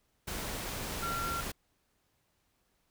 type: tone in noise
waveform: sine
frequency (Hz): 1371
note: F6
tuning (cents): -32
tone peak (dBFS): -34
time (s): 1.02-1.41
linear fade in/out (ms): 10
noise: pink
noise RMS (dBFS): -38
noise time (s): 0.27-1.52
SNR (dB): +1
effects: pink hiss -75 dBFS RMS until 2.9 s